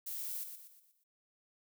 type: noise with echo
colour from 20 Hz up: violet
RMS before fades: -41 dBFS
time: 0.06-0.44 s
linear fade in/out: 10 ms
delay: 120 ms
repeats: 5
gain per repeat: -7 dB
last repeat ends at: 1.04 s
effects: none